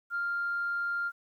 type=tone; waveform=sine; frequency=1396.9 Hz; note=F6; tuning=in tune; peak=-28 dBFS; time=0.1-1.12 s; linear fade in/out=50 ms; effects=tanh soft clip ceiling -24 dBFS + 11-bit